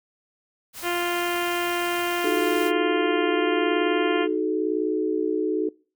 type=noise; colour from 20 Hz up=white; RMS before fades=-37 dBFS; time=0.73-2.72 s; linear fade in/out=50 ms
type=harmonic tone; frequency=349.2 Hz; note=F4; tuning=in tune; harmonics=1 / 2 / 3 / 4 / 5 / 6 / 7 / 8 / 9; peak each=-27 / -30 / -32 / -33 / -34 / -35 / -35 / -36 / -37 dBFS; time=0.82-4.28 s; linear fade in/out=50 ms
type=chord; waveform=sine; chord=D# diminished; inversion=none; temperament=equal with one note detuned; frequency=311.1 / 370 / 430.9 Hz; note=D#4 / F#4 / A4; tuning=0 / 0 / -36 cents; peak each=-26 dBFS; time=2.24-5.69 s; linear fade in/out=5 ms
effects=noise-tail reverb RT60 0.4 s tail -24 dB re dry